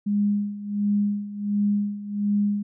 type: tone with tremolo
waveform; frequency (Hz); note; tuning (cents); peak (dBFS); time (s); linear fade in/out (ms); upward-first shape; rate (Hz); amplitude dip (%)
sine; 204.9; G#3; -23; -18; 0.06-2.63; 10; sine; 1.4; 80
effects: none